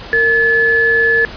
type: tone pair together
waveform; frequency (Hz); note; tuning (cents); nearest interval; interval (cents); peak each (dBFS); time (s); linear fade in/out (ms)
sine; 460 / 1722.2; A#4 / A6; -23 / -38; octave + major seventh; 2285; -16 / -10; 0.13-1.25; 0
effects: pink hiss -31 dBFS RMS until 1.36 s + resampled to 11025 Hz